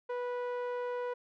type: tone with low-pass filter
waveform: sawtooth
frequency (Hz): 490.9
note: B4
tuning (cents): -10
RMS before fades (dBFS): -36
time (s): 0.09-1.14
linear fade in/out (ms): 10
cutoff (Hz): 1300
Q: 0.69
effects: none